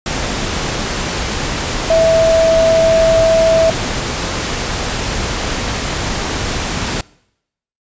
sine tone in noise, 653 Hz, E5, 17 cents flat, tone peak -8 dBFS, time 1.9-3.7 s, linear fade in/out 2 ms, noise pink, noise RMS -19 dBFS, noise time 0.06-7.01 s, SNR +8 dB, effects noise-tail reverb RT60 0.8 s tail -24 dB re dry + resampled to 16000 Hz

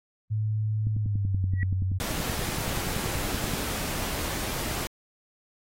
sine tone with pitch glide, 107.6 to 93.67 Hz, A2 to F#2, -38 to +22 cents, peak -24 dBFS, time 0.3-1.99 s, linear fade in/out 20 ms, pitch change -240 cents, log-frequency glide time 0.96-1.43 s
click train, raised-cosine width 5 ms, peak -20 dBFS, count 29, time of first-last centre 0.87-3.537 s, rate 10.5 Hz
sine tone with exponential growth, 1932 Hz, B6, 39 cents flat, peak -28 dBFS, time 1.52-1.63 s, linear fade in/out 1 ms, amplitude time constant 23 ms
pink noise, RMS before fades -32 dBFS, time 2-4.87 s, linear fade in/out 0 ms
effects AAC 48 kbps

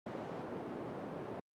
white band-pass noise, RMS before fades -43 dBFS, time 0.06-1.4 s, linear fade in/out 5 ms, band 130 to 560 Hz, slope 12 dB/octave, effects high-pass 80 Hz 12 dB/octave + Opus 48 kbps

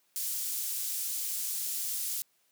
pink high-pass noise, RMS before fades -34 dBFS, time 0.16-2.22 s, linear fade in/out 0 ms, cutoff 7900 Hz, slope 12 dB/octave, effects white hiss -71 dBFS RMS until 2.51 s + high-pass 150 Hz 12 dB/octave

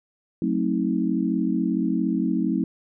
sine chord, F# diminished seventh, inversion none, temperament just, 185 / 222 / 266.4 / 319.7 Hz, F#3 / A3 / C4 / Eb4, 0 / +16 / +31 / +47 cents, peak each -26 dBFS, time 0.42-2.64 s, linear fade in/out 2 ms, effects none

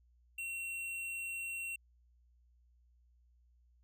sine tone with hard clipping, 2729 Hz, F7, 41 cents flat, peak -40 dBFS, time 0.38-1.76 s, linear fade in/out 5 ms, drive 11 dB, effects added 60 Hz sine -65 dBFS peak until 3.83 s

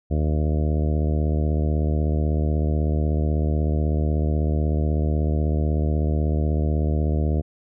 harmonic tone, 76.2 Hz, D#2, 36 cents flat, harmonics 1 / 2 / 3 / 4 / 5 / 6 / 7 / 8 / 9, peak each -20 / -26 / -30 / -32 / -34 / -36 / -37 / -38 / -39 dBFS, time 0.1-7.42 s, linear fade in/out 20 ms, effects none

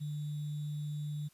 sine tone with sample-and-hold, 148.7 Hz, D3, 22 cents sharp, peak -35 dBFS, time 0-1.29 s, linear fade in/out 20 ms, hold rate 3675 Hz, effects white hiss -67 dBFS RMS until 1.33 s + resampled to 32000 Hz

